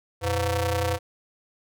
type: ring-modulated tone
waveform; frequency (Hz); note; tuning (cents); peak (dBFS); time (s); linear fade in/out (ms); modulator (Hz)
sawtooth; 207.7; G#3; 0; -16; 0.21-0.99; 50; 296
effects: none